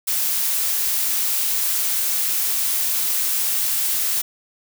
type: noise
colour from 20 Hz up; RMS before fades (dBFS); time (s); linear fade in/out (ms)
blue; -21; 0.07-4.22; 10
effects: none